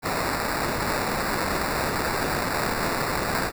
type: noise with sample-and-hold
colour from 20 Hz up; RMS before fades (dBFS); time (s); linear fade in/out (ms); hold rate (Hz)
violet; -26; 0.02-3.52; 50; 3150
effects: none